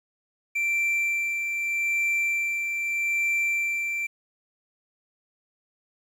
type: tone with tremolo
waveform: triangle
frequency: 2349 Hz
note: D7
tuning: in tune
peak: -20 dBFS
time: 0.55-4.07 s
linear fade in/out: 10 ms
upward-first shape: sine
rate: 0.81 Hz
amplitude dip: 40%
effects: 9-bit